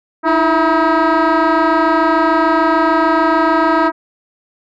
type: tone with frequency modulation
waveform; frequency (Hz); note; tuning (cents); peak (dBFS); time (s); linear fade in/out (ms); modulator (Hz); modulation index
sine; 308.6; D#4; -14; -7; 0.23-3.92; 50; 322; 3.8
effects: tanh soft clip ceiling -9 dBFS